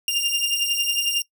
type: beating tone pair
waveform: sawtooth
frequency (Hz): 2794 / 2805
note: F7 / F7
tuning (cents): 0 / +7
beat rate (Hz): 11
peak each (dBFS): -20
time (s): 0.08-1.22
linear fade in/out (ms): 2
effects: noise-tail reverb RT60 0.1 s tail -20 dB re dry